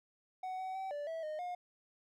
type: tone with pitch steps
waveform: triangle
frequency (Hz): 746 / 753 / 766 / 583 / 652 / 615 / 715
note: F#5 / F#5 / G5 / D5 / E5 / D#5 / F5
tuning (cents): +14 / +30 / -40 / -13 / -19 / -20 / +41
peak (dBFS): -36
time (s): 0.43-1.55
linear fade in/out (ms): 5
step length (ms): 160
effects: none